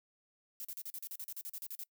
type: noise bursts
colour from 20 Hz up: violet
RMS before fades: -43 dBFS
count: 15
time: 0.6-1.836 s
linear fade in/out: 0 ms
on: 46 ms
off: 39 ms
effects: noise-tail reverb RT60 0.1 s tail -24 dB re dry